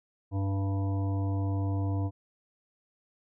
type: harmonic tone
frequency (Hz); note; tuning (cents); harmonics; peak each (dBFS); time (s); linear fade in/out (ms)
97.8; G2; -4; 1 / 3 / 5 / 7 / 9 / 10; -27 / -35 / -44 / -43 / -49 / -47; 0.31-2.11; 50
effects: none